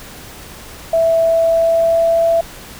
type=tone with pitch glide; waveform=sine; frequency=659 to 667 Hz; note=E5 to E5; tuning=-1 to +20 cents; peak=-10 dBFS; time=0.93-2.41 s; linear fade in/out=5 ms; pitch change=+21 cents; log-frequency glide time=1.24-2.29 s; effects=pink hiss -35 dBFS RMS until 2.79 s